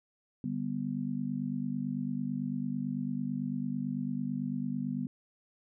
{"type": "chord", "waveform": "sine", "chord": "G major", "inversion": "second", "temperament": "just", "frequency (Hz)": [147, 196, 245], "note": ["D3", "G3", "B3"], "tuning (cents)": [2, 0, -14], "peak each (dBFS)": [-38, -36, -34], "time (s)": [0.44, 5.07], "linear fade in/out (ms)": 2, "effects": []}